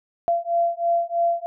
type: beating tone pair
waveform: sine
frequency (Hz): 682 / 685.1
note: F5 / F5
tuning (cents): -41 / -33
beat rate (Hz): 3.1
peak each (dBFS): -22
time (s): 0.28-1.46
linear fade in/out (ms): 0
effects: none